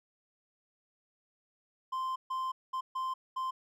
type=tone bursts at uneven times; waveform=triangle; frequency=1042 Hz; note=C6; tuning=7 cents flat; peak=-30 dBFS; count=5; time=1.92-2.16 / 2.3-2.52 / 2.73-2.81 / 2.95-3.14 / 3.36-3.51 s; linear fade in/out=10 ms; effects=none